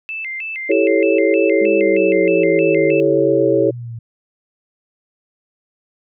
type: tone with vibrato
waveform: sine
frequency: 2349 Hz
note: D7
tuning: in tune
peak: -23 dBFS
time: 0.09-3 s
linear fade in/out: 0 ms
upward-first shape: square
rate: 3.2 Hz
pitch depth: 200 cents each way
type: chord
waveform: sine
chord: A dominant seventh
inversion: second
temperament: equal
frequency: 329.6 / 392 / 440 / 554.4 Hz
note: E4 / G4 / A4 / C#5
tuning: 0 / 0 / 0 / 0 cents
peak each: -17 dBFS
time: 0.69-3.71 s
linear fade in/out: 10 ms
type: exponential sweep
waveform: sine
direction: down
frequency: 212.5 to 114 Hz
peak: -26 dBFS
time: 1.61-3.99 s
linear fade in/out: 5 ms
effects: none